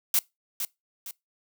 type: noise with echo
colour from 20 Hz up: blue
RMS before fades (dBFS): -22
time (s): 0.14-0.19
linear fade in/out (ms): 2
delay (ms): 460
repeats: 2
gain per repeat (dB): -8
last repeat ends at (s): 1.11
effects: noise-tail reverb RT60 0.2 s tail -23 dB re dry